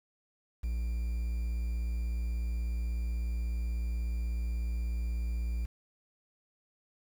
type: tone with quantisation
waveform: triangle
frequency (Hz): 58.2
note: A#1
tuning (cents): -2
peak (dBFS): -28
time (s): 0.63-5.66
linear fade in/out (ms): 10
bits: 9
effects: none